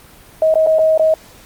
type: tone with dropouts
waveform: sine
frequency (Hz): 634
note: D#5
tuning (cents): +32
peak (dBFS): -9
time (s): 0.42-1.14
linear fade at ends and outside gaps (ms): 2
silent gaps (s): 0.541-0.555 / 0.664-0.67 / 0.786-0.791 / 0.977-0.995
effects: pink hiss -43 dBFS RMS until 1.45 s + Opus 32 kbps